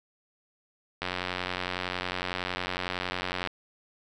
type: click train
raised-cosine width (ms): 0.3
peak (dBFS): -14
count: 224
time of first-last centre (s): 1.02-3.473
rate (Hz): 90.9
effects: none